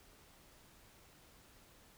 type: silence
effects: pink hiss -63 dBFS RMS until 1.97 s